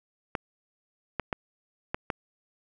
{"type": "clicks", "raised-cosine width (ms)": 0.5, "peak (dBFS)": -13, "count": 5, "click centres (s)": [0.352, 1.197, 1.328, 1.945, 2.102], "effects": []}